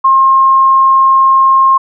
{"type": "tone", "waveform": "sine", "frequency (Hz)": 1068, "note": "C6", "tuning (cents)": 35, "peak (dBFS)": -4, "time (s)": [0.04, 1.78], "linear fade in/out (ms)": 10, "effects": []}